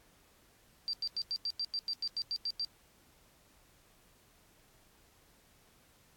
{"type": "tone bursts", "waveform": "sine", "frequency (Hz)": 4699, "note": "D8", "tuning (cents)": 0, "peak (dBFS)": -32, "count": 13, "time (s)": [0.88, 2.648], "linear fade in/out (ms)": 0, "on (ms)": 52, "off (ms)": 91, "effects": ["pink hiss -65 dBFS RMS until 6.16 s", "AAC 64 kbps"]}